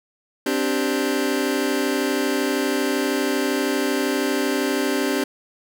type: chord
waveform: sawtooth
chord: C suspended second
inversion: none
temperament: just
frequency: 261.6 / 294.3 / 392.4 Hz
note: C4 / D4 / G4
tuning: 0 / +4 / +2 cents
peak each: -20 dBFS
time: 0.46-5.24 s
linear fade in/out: 5 ms
effects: none